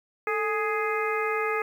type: harmonic tone with a mistuned harmonic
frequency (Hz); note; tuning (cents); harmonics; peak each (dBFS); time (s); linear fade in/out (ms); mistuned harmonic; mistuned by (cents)
417.2; G#4; +8; 1 / 2 / 3 / 4 / 5 / 6; -28 / -34 / -30 / -35 / -32 / -37; 0.27-1.62; 2; 1; +90
effects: 9-bit